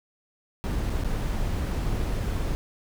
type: noise with dropouts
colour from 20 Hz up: brown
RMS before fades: -27 dBFS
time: 0.64-2.55 s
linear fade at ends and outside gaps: 0 ms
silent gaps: 0.897-0.902 / 1.037-1.046 s
effects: none